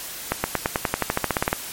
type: accelerating click train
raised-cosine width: 0.5 ms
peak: -4 dBFS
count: 16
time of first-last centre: 0.32-1.529 s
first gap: 120 ms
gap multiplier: 0.94
effects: white hiss -34 dBFS RMS until 1.72 s + MP3 64 kbps